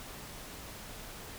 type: silence
effects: pink hiss -46 dBFS RMS until 1.38 s